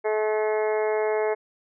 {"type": "harmonic tone", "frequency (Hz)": 215.1, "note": "A3", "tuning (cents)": -39, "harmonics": [2, 3, 4, 5, 6, 7, 8, 9, 10], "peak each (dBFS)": [-23, -28, -31, -39, -43, -43, -39, -44, -37], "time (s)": [0.04, 1.35], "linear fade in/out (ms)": 20, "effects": []}